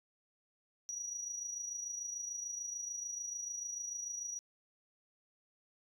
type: tone with amplitude modulation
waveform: sine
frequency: 5800 Hz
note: F#8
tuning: 35 cents flat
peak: -35 dBFS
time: 0.89-4.39 s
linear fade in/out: 0 ms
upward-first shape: sine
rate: 26.8 Hz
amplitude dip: 60%
effects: tanh soft clip ceiling -35 dBFS